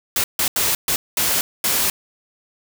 white noise bursts at uneven times, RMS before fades -19 dBFS, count 6, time 0.16-0.24 / 0.39-0.48 / 0.56-0.75 / 0.88-0.96 / 1.17-1.41 / 1.64-1.9 s, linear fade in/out 2 ms, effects none

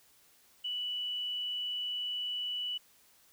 sine tone, 2960 Hz, F#7, in tune, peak -33 dBFS, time 0.64-2.78 s, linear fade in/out 10 ms, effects white hiss -64 dBFS RMS until 3.32 s

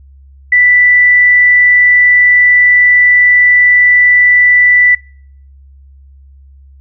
sine tone, 1975.5 Hz, B6, in tune, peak -4 dBFS, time 0.52-4.95 s, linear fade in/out 5 ms, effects noise-tail reverb RT60 0.6 s tail -26 dB re dry + added 68 Hz sine -36 dBFS peak until 6.8 s

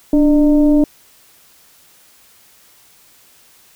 sine tone with frequency modulation, 293.7 Hz, D4, in tune, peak -8 dBFS, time 0.13-0.84 s, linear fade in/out 2 ms, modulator 312 Hz, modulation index 0.59, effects white hiss -49 dBFS RMS until 3.75 s

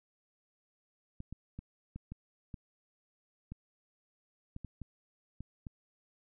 clicks, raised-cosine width 5 ms, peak -30 dBFS, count 12, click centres 1.204 / 1.326 / 1.59 / 1.96 / 2.12 / 2.542 / 3.52 / 4.564 / 4.647 / 4.817 / 5.406 / 5.668 s, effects none

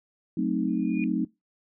sine chord, F# diminished seventh, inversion none, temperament equal, 185 / 220 / 261.6 / 311.1 Hz, F#3 / A3 / C4 / Eb4, 0 / 0 / 0 / 0 cents, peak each -29 dBFS, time 0.37-1.25 s, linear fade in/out 5 ms
sine tone with exponential growth, 2444 Hz, D#7, 32 cents flat, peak -31 dBFS, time 0.68-1.04 s, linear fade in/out 1 ms, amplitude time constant 77 ms
effects noise-tail reverb RT60 0.2 s tail -22 dB re dry

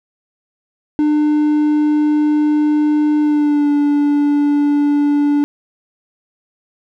triangle tone with pitch glide, 300 to 290.3 Hz, D4 to D4, +37 to -20 cents, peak -9 dBFS, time 0.99-5.44 s, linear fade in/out 0 ms, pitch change -57 cents, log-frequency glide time 3.21-3.7 s, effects none

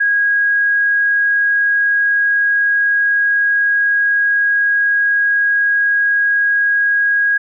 sine tone, 1644 Hz, G#6, 18 cents flat, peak -11 dBFS, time 0-7.38 s, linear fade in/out 10 ms, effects none

